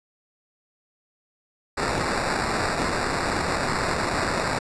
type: noise with sample-and-hold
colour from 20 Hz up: violet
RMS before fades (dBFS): -25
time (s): 1.77-4.59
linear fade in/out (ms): 10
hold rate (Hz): 3150
effects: resampled to 22050 Hz